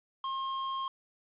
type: tone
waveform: square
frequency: 1069 Hz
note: C6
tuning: 37 cents sharp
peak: -33 dBFS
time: 0.24-0.88 s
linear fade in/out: 2 ms
effects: resampled to 8000 Hz + 10-bit